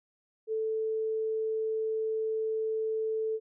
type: tone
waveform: sine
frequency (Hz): 440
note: A4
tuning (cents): 0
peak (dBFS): -28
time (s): 0.47-3.4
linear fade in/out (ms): 50
effects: none

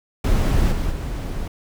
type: noise with level steps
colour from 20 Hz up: brown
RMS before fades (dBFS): -17 / -22 / -26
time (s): 0.24-1.48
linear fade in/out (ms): 5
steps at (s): 0.71 / 0.9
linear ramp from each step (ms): 20
effects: none

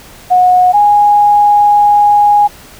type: tone pair in turn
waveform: sine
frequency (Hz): 728 / 825.7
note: F#5 / G#5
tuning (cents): -28 / -10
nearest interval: major second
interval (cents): 218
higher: second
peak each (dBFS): -4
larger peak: neither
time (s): 0.3-0.73 / 0.73-2.48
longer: second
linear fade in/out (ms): 20
effects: pink hiss -36 dBFS RMS until 2.79 s

